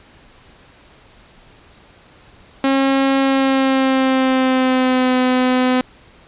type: tone with pitch glide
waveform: sawtooth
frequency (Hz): 270.7 to 254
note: C#4 to B3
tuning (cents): -41 to +49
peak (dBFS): -9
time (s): 2.64-5.81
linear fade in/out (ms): 2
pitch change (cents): -110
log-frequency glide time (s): 3.21-5.17
effects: pink hiss -47 dBFS RMS until 6.27 s + resampled to 8000 Hz